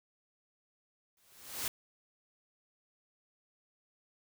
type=noise with exponential growth; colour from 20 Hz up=white; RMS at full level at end=-33 dBFS; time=1.17-1.68 s; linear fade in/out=2 ms; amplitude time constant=110 ms; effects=none